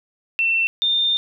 sine tone pair in turn, 2692 / 3616 Hz, E7 / A7, +36 / +47 cents, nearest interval perfect fourth, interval 511 cents, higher second, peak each -16 dBFS, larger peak neither, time 0.39-0.67 / 0.82-1.17 s, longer second, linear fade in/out 0 ms, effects none

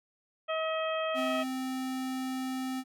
harmonic tone, 638 Hz, D#5, 43 cents sharp, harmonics 1 / 2 / 3 / 4 / 5, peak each -31 / -35 / -42 / -40 / -41 dBFS, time 0.48-1.44 s, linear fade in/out 20 ms
square tone, 260 Hz, C4, 11 cents flat, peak -33 dBFS, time 1.14-2.84 s, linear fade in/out 50 ms
effects none

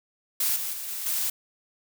blue noise with level steps, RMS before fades -25 / -31 / -35 / -33 / -27 dBFS, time 0.4-1.3 s, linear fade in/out 5 ms, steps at 0.56 / 0.73 / 0.88 / 1.06 s, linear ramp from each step 2 ms, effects none

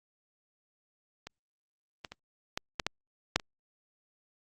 clicks, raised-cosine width 0.2 ms, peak -24 / -22 / -25 / -14 / -12 / -11 / -6 / -25 dBFS, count 8, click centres 1.27 / 2.048 / 2.12 / 2.575 / 2.798 / 2.866 / 3.36 / 3.398 s, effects Opus 48 kbps

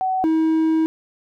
sine / triangle tone pair in turn, 752 / 319.7 Hz, F#5 / D#4, +28 / +47 cents, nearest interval octave + minor third, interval 1481 cents, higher first, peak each -18 / -13 dBFS, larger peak second, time 0.01-0.24 / 0.24-0.86 s, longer second, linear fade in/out 0 ms, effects none

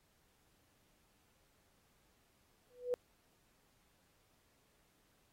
sine tone with exponential growth, 493 Hz, B4, 3 cents flat, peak -29 dBFS, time 2.7-2.94 s, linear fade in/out 0 ms, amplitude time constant 52 ms, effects pink hiss -74 dBFS RMS until 5.32 s + AAC 48 kbps

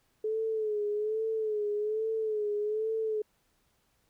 sine tone with vibrato, 429.3 Hz, A4, 43 cents flat, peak -28 dBFS, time 0.24-3.22 s, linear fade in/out 5 ms, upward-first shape sine, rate 1.2 Hz, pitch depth 61 cents each way, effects pink hiss -72 dBFS RMS until 4.09 s

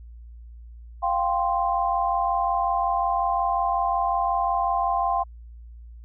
sine chord, F suspended second, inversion none, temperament equal, 698.5 / 784 / 1046.5 Hz, F5 / G5 / C6, 0 / 0 / 0 cents, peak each -25 dBFS, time 1.02-5.24 s, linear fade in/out 20 ms, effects added 58 Hz sine -40 dBFS peak until 6.04 s

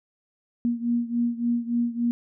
sine beating tone pair, 236.1 / 239.6 Hz, A#3 / A#3, +22 / +48 cents, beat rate 3.5 Hz, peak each -24 / -27 dBFS, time 0.65-2.11 s, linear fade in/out 0 ms, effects none

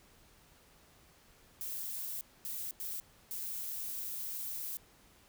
violet noise bursts at uneven times, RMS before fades -40 dBFS, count 4, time 1.61-2.21 / 2.45-2.71 / 2.8-3 / 3.31-4.77 s, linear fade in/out 0 ms, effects pink hiss -63 dBFS RMS until 5.28 s

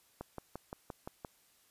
click train, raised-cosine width 1 ms, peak -27 dBFS, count 7, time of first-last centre 0.21-1.248 s, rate 5.78 Hz, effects white hiss -68 dBFS RMS until 1.7 s + resampled to 32000 Hz

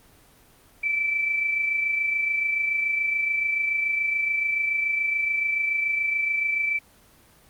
sine tone pair together, 2322 / 2349 Hz, D7 / D7, -20 / 0 cents, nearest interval unison, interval 20 cents, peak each -22 / -33 dBFS, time 0.83-6.79 s, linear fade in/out 10 ms, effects pink hiss -55 dBFS RMS until 7.49 s + Opus 24 kbps

